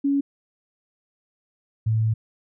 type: tone pair in turn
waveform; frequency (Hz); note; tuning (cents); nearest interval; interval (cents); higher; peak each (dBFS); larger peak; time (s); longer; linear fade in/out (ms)
sine; 280 / 110.73; C#4 / A2; +18 / +11; octave + major third; 1607; first; -18 / -18; neither; 0.04-0.21 / 1.86-2.14; second; 10
effects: none